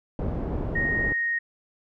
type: low-pass noise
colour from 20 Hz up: pink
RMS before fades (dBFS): -29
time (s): 0.19-1.13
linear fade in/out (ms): 2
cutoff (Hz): 520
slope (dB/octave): 12
type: tone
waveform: sine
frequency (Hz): 1864.7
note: A#6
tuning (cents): 0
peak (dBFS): -23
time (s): 0.75-1.39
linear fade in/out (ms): 10
effects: none